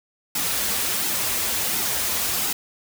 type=noise with flanger; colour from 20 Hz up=white; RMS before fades=-24 dBFS; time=0.35-2.53 s; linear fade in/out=5 ms; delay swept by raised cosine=1.7 to 7.4 ms; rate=1.4 Hz; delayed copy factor=-0.65; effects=none